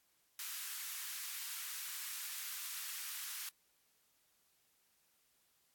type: high-pass noise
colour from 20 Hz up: white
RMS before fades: -44 dBFS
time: 0.39-3.49 s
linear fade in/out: 2 ms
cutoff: 1200 Hz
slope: 24 dB/octave
effects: white hiss -75 dBFS RMS until 5.74 s + AAC 64 kbps